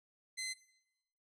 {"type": "tone", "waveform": "15% pulse", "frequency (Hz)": 2054, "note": "C7", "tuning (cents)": -33, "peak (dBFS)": -32, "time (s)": [0.37, 0.54], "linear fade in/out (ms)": 20, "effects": ["noise-tail reverb RT60 0.9 s tail -19 dB re dry", "low-pass 12000 Hz 12 dB/octave"]}